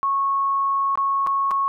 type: tone with dropouts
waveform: sine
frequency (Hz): 1100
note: C#6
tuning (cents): -14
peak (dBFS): -18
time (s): 0.03-1.68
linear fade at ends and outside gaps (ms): 0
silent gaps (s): 0.955-0.975 / 1.265-1.271 / 1.509-1.514
effects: none